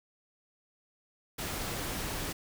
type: noise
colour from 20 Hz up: pink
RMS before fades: -36 dBFS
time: 1.38-2.33 s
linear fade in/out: 10 ms
effects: none